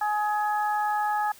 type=harmonic tone; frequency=420.1 Hz; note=G#4; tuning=20 cents sharp; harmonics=2 / 3 / 4; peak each=-24 / -32 / -33 dBFS; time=0.01-1.32 s; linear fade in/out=5 ms; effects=white hiss -51 dBFS RMS until 1.39 s